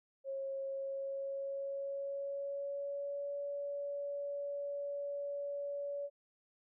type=tone with pitch glide; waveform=sine; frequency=543 to 569 Hz; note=C#5 to C#5; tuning=-36 to +45 cents; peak=-37 dBFS; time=0.24-6.1 s; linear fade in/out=50 ms; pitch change=+81 cents; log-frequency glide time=0.65-3.37 s; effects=none